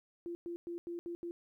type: tone bursts at uneven times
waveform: sine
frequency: 343.9 Hz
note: F4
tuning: 27 cents flat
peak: -38 dBFS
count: 6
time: 0.26-0.35 / 0.46-0.56 / 0.67-0.78 / 0.87-0.99 / 1.06-1.15 / 1.23-1.31 s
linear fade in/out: 0 ms
effects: 13-bit